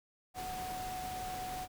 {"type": "tone in noise", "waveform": "sine", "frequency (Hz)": 740, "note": "F#5", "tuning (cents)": 0, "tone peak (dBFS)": -39, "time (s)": [0.34, 1.68], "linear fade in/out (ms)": 50, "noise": "pink", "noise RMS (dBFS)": -45, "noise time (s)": [0.34, 1.68], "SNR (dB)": 3, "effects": []}